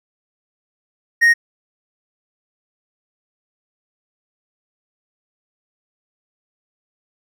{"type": "tone", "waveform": "triangle", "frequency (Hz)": 1864.7, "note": "A#6", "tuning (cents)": 0, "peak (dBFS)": -7, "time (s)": [1.21, 1.34], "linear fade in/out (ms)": 20, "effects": []}